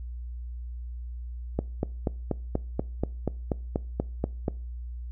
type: click train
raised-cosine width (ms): 2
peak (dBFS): -12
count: 13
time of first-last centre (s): 1.59-4.482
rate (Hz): 4.15
effects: noise-tail reverb RT60 0.4 s tail -23 dB re dry + added 60 Hz sine -34 dBFS peak until 5.11 s